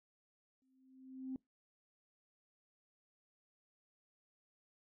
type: tone with exponential growth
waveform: sine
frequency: 261.6 Hz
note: C4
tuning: in tune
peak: -37 dBFS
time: 0.62-1.36 s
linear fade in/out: 1 ms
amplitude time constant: 160 ms
effects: noise-tail reverb RT60 0.2 s tail -25 dB re dry + tanh soft clip ceiling -33 dBFS